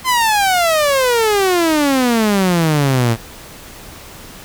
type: exponential sweep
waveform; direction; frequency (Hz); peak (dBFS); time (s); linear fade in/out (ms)
sawtooth; down; 1046.5 to 111.2; -8; 0.04-3.17; 50
effects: pink hiss -36 dBFS RMS until 4.44 s